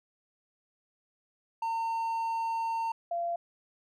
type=tone pair in turn; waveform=triangle / sine; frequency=910 / 686.5 Hz; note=A#5 / F5; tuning=-42 / -30 cents; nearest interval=perfect fourth; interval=488 cents; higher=first; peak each=-27 / -29 dBFS; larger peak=first; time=1.62-2.92 / 3.11-3.36 s; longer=first; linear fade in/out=5 ms; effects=none